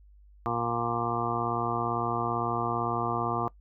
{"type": "harmonic tone", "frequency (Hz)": 117.8, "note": "A#2", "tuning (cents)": 19, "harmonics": [1, 2, 3, 4, 6, 7, 8, 9, 10], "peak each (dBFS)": [-36, -37, -35, -37, -34, -37, -37, -35, -33], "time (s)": [0.46, 3.48], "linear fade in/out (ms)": 0, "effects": ["noise-tail reverb RT60 0.1 s tail -20 dB re dry", "added 50 Hz sine -52 dBFS peak until 3.6 s"]}